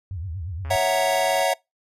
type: tone with vibrato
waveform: sine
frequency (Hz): 87.5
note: F2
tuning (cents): +4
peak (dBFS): -28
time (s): 0.11-0.76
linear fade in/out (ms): 0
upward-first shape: triangle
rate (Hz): 8.5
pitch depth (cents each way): 270
type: click train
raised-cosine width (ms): 0.5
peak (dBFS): -28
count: 108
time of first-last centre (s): 0.65-1.425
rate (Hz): 138
type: chord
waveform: square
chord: F# dominant seventh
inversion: second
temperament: equal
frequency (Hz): 554.4 / 659.3 / 740 / 932.3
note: C#5 / E5 / F#5 / A#5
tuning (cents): 0 / 0 / 0 / 0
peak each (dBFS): -25 / -24 / -24 / -29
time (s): 0.7-1.54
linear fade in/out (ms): 10
effects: noise-tail reverb RT60 0.2 s tail -25 dB re dry + resampled to 32000 Hz